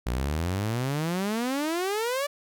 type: exponential sweep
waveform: sawtooth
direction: up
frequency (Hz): 57 to 588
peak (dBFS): -22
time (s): 0.06-2.27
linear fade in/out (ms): 10
effects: none